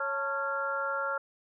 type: harmonic tone with a mistuned harmonic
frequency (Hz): 276.2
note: C#4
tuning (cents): -6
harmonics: 2 / 3 / 4 / 5 / 6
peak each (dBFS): -35 / -39 / -40 / -31 / -44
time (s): 0-1.18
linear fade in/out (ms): 5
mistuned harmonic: 3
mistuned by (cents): +120
effects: none